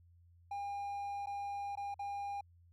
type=tone with dropouts; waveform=triangle; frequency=806 Hz; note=G5; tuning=48 cents sharp; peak=-36 dBFS; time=0.51-2.41 s; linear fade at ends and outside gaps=5 ms; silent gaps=1.26-1.269 / 1.755-1.772 / 1.943-1.992 s; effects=added 86 Hz sine -61 dBFS peak until 2.72 s